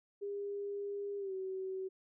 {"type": "tone with pitch glide", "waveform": "sine", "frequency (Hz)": [403.8, 378.9], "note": ["G#4", "F#4"], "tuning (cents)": [-49, 41], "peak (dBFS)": -37, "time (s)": [0.21, 1.89], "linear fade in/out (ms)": 20, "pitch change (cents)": -110, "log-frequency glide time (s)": [1.18, 1.33], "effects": []}